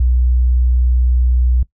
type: tone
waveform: sine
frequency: 61.74 Hz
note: B1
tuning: in tune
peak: -10 dBFS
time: 0-1.63 s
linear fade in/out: 5 ms
effects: noise-tail reverb RT60 0.1 s tail -19 dB re dry